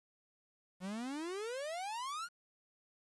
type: exponential sweep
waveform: 45% pulse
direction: up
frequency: 176.7 to 1470 Hz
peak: -39 dBFS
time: 0.8-2.29 s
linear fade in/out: 50 ms
effects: resampled to 24000 Hz + 11-bit